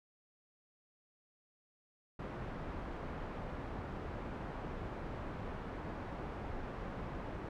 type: low-pass noise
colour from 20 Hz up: pink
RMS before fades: -43 dBFS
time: 2.19-7.49 s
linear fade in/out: 5 ms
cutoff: 1300 Hz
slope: 12 dB/octave
effects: none